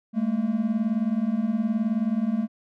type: beating tone pair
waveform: triangle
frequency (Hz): 207.7 / 226.7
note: G#3 / A#3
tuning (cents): 0 / -48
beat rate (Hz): 19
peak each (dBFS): -24 / -22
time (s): 0.13-2.48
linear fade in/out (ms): 50
effects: none